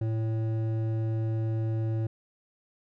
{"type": "tone with hard clipping", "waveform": "sine", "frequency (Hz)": 111.4, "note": "A2", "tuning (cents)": 22, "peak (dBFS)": -28, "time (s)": [0.01, 2.07], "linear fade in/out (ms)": 5, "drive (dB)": 10, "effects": []}